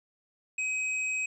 sine tone with tanh clipping, 2531 Hz, D#7, 29 cents sharp, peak -30 dBFS, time 0.58-1.26 s, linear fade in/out 5 ms, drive 14 dB, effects resampled to 24000 Hz

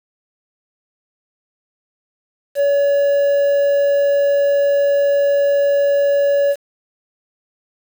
triangle tone with quantisation, 566 Hz, C#5, 36 cents sharp, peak -10 dBFS, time 2.55-6.56 s, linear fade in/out 50 ms, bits 6, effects none

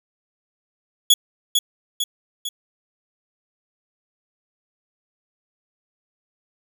sawtooth tone with echo, 3379 Hz, G#7, 29 cents sharp, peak -7 dBFS, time 1.1-1.14 s, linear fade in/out 5 ms, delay 450 ms, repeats 3, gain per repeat -5 dB, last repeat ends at 2.49 s, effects none

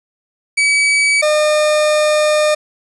40% pulse tone pair in turn, 2283 / 606.6 Hz, D7 / D#5, -50 / -44 cents, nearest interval octave + major seventh, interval 2294 cents, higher first, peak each -10 dBFS, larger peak neither, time 0.57-1.22 / 1.22-2.55 s, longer second, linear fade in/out 10 ms, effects resampled to 24000 Hz + 7-bit

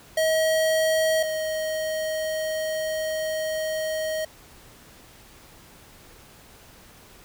square tone pair in turn, 637 / 628.6 Hz, D#5 / D#5, +41 / +18 cents, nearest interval unison, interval 23 cents, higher first, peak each -20 / -26 dBFS, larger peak first, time 0.17-1.23 / 1.23-4.25 s, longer second, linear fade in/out 5 ms, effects pink hiss -50 dBFS RMS until 7.24 s

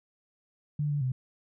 sine tone with pitch steps, 147.9 / 145.2 / 128.5 Hz, D3 / D3 / C3, +13 / -19 / -31 cents, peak -26 dBFS, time 0.79-1.12 s, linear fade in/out 5 ms, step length 110 ms, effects none

